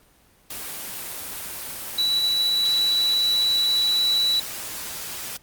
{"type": "tone in noise", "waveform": "sine", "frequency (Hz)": 3937, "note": "B7", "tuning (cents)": -6, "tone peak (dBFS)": -18, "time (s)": [1.98, 4.4], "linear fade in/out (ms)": 5, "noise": "white", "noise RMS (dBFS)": -33, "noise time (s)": [0.5, 5.37], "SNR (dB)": 12, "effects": ["pink hiss -57 dBFS RMS until 5.42 s", "Opus 24 kbps"]}